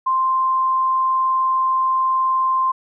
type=tone; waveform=sine; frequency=1046.5 Hz; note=C6; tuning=in tune; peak=-15 dBFS; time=0.06-2.72 s; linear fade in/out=10 ms; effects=none